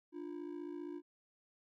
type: ring-modulated tone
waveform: triangle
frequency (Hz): 322.6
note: E4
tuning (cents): -37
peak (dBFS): -37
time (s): 0.12-1.02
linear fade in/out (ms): 50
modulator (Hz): 27.6
effects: none